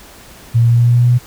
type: tone with pitch steps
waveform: sine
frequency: 116.54 / 117.42 / 118.3 / 119.2 / 120.09 / 121 / 121.91 / 122.83 Hz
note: A#2 / A#2 / A#2 / A#2 / B2 / B2 / B2 / B2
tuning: 0 / +13 / +26 / +39 / -48 / -35 / -22 / -9 cents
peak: -7 dBFS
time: 0.54-1.188 s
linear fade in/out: 20 ms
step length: 81 ms
effects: pink hiss -39 dBFS RMS until 1.26 s